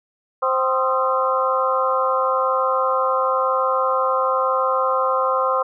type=tone cluster; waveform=sine; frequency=524 / 773 / 1046 / 1246 / 1347 Hz; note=C5 / G5 / C6 / D#6 / E6; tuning=+2 / -24 / -1 / +2 / +37 cents; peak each=-21 / -27 / -21 / -23 / -28 dBFS; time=0.42-5.63 s; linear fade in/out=10 ms; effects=none